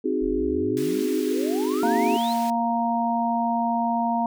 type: chord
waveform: sine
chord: Ab dominant seventh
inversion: first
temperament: equal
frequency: 261.6 / 311.1 / 370 / 415.3 Hz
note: C4 / Eb4 / Gb4 / Ab4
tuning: 0 / 0 / 0 / 0 cents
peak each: -27 dBFS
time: 0.04-2.17 s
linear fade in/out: 10 ms
type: exponential sweep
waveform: sine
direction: up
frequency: 36.71 to 4339 Hz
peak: -33 dBFS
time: 0.21-2.34 s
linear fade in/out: 20 ms
type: high-pass noise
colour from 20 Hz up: pink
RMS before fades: -40 dBFS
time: 0.77-2.5 s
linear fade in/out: 0 ms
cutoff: 1900 Hz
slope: 12 dB/octave
type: harmonic tone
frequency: 233.1 Hz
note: A#3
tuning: in tune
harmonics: 1 / 3 / 4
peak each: -25 / -25 / -25 dBFS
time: 1.83-4.26 s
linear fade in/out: 2 ms
effects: none